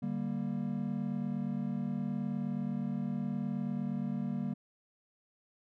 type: chord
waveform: triangle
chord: G minor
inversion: second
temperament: just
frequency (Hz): 147 / 196 / 235.2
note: D3 / G3 / Bb3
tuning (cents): +2 / 0 / +16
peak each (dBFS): -37 / -34 / -34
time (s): 0.02-4.54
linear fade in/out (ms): 10
effects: none